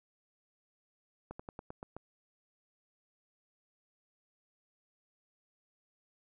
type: slowing click train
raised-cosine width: 1 ms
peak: -29 dBFS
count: 7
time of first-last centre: 1.31-1.966 s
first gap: 85 ms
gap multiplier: 1.1
effects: none